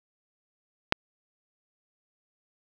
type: click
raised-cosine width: 0.3 ms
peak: -3 dBFS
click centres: 0.924 s
effects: none